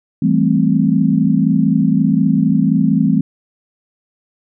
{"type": "chord", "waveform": "sine", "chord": "A minor seventh", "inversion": "second", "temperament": "equal", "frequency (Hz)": [164.81, 196, 220, 261.6], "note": ["E3", "G3", "A3", "C4"], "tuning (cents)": [0, 0, 0, 0], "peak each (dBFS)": -16, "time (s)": [0.22, 3.21], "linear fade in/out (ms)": 5, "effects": []}